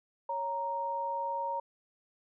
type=tone pair together; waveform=sine; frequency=554.4 / 932.4 Hz; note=C#5 / A#5; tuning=0 / 0 cents; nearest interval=major sixth; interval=900 cents; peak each=-38 / -32 dBFS; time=0.29-1.6 s; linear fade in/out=5 ms; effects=none